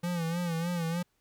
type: tone with vibrato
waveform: square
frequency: 170 Hz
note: F3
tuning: 46 cents flat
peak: -30 dBFS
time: 0.03-1.03 s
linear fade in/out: 10 ms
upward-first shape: sine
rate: 3.3 Hz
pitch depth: 73 cents each way
effects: pink hiss -74 dBFS RMS until 1.2 s